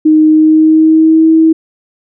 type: tone with pitch glide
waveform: sine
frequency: 310.5 to 321.4 Hz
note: D#4 to E4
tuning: -3 to -44 cents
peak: -3 dBFS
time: 0.05-1.53 s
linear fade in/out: 10 ms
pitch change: +59 cents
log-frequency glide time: 0.28-1.29 s
effects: none